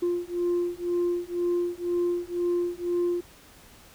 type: beating tone pair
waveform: sine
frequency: 349.2 / 351.2 Hz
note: F4 / F4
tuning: 0 / +10 cents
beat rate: 2 Hz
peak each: -26 dBFS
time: 0.02-3.21 s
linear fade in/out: 10 ms
effects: tanh soft clip ceiling -20 dBFS + pink hiss -52 dBFS RMS until 3.94 s